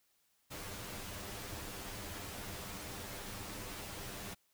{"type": "noise with comb filter", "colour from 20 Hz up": "pink", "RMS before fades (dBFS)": -45, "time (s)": [0.5, 4.35], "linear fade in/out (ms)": 20, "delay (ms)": 10, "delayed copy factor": 0.6, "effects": ["white hiss -75 dBFS RMS until 4.53 s"]}